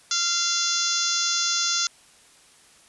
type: harmonic tone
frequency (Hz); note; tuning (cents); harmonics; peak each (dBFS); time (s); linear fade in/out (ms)
691; F5; -19; 2 / 3 / 4 / 5 / 6 / 7 / 8 / 9 / 10; -30 / -39 / -37 / -30 / -31 / -29 / -29 / -27 / -31; 0.11-1.87; 2
effects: white hiss -54 dBFS RMS until 2.88 s + resampled to 24000 Hz